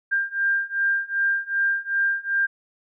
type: beating tone pair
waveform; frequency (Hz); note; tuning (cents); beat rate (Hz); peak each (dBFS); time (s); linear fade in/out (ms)
sine; 1593 / 1595.6; G6 / G6; +27 / +30; 2.6; -24 / -23; 0.11-2.47; 20
effects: none